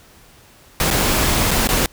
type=noise with dropouts; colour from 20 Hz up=pink; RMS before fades=-17 dBFS; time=0.8-1.86 s; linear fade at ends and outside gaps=1 ms; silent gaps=0.904-0.91 / 1.509-1.513 / 1.673-1.689 s; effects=pink hiss -48 dBFS RMS until 1.92 s